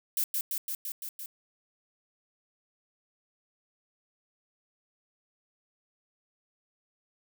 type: noise with echo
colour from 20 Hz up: violet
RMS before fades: -28 dBFS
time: 0.17-0.24 s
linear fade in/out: 2 ms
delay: 170 ms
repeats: 6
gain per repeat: -2 dB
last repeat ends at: 1.26 s
effects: none